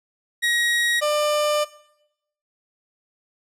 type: tone pair in turn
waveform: 30% pulse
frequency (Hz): 1895 / 596.9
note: A#6 / D5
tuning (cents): +28 / +28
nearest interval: octave + minor sixth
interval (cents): 2000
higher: first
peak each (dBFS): -16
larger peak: neither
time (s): 0.42-1.01 / 1.01-1.65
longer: second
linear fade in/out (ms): 20
effects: noise-tail reverb RT60 0.8 s tail -18 dB re dry + low-pass 12000 Hz 12 dB/octave